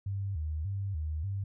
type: tone with vibrato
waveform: sine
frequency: 87.31 Hz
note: F2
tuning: in tune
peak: -31 dBFS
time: 0.06-1.44 s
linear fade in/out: 5 ms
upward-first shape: square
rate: 1.7 Hz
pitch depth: 210 cents each way
effects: none